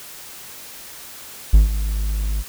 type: tone with ADSR envelope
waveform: triangle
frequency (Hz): 51.91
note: G#1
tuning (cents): 0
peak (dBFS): -3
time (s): 1.53-2.44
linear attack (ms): 12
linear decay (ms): 140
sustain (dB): -14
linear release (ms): 42
effects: white hiss -38 dBFS RMS until 2.48 s